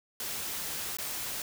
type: noise with dropouts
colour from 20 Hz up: white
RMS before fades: -36 dBFS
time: 0.2-1.42 s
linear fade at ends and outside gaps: 2 ms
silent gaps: 0.97-0.985 s
effects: none